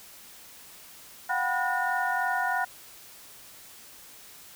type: tone cluster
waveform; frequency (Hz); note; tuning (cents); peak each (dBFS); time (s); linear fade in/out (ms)
sine; 724 / 767 / 982 / 1451 / 1822; F#5 / G5 / B5 / F#6 / A#6; -38 / -38 / -10 / -34 / -40; -31 / -31 / -33 / -29 / -34; 1.29-2.65; 10
effects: white hiss -49 dBFS RMS until 4.55 s